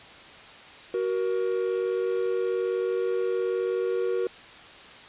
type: tone pair together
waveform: triangle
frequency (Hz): 373.5 / 472.4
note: F#4 / A#4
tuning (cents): +16 / +23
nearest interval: major third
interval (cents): 407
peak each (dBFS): -25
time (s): 0.94-4.27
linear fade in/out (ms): 2
effects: white hiss -46 dBFS RMS until 5.08 s + resampled to 8000 Hz

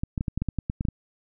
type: clicks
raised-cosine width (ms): 5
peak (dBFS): -14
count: 12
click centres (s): 0.035 / 0.178 / 0.209 / 0.282 / 0.376 / 0.42 / 0.487 / 0.587 / 0.699 / 0.809 / 0.852 / 0.886
effects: none

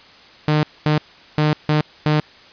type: tone bursts at uneven times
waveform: sawtooth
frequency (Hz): 151.8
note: D#3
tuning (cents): -42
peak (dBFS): -10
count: 5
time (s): 0.48-0.63 / 0.86-0.98 / 1.38-1.53 / 1.69-1.81 / 2.06-2.2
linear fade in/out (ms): 0
effects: white hiss -45 dBFS RMS until 2.52 s + resampled to 11025 Hz

